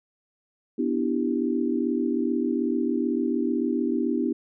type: chord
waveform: sine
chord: E minor seventh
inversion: second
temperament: equal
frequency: 246.9 / 293.7 / 329.6 / 392 Hz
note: B3 / D4 / E4 / G4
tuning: 0 / 0 / 0 / 0 cents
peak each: -26 / -28 / -28 / -30 dBFS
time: 0.78-4.33 s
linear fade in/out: 10 ms
effects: none